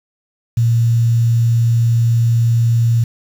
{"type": "tone with quantisation", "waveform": "sine", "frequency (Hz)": 116.54, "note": "A#2", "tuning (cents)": 0, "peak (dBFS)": -10, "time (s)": [0.57, 3.04], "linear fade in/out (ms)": 5, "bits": 6, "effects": []}